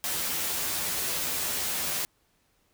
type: noise with comb filter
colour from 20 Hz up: white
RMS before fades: -30 dBFS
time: 0.04-2.05 s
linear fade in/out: 0 ms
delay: 12 ms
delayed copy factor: +0.75
effects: pink hiss -69 dBFS RMS until 2.73 s